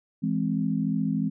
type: chord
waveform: sine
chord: E augmented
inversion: none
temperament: equal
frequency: 164.81 / 207.7 / 261.6 Hz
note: E3 / G#3 / B#3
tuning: 0 / 0 / 0 cents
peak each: -28 / -27 / -28 dBFS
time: 0.22-1.3 s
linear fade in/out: 20 ms
effects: none